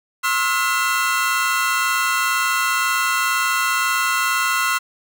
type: tone cluster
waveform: square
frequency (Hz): 1068 / 1303 / 1425 / 2025 / 2691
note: C6 / E6 / F6 / B6 / E7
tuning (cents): +35 / -20 / +34 / +43 / +35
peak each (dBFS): -24 / -25 / -23 / -27 / -26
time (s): 0.23-4.79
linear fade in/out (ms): 20
effects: none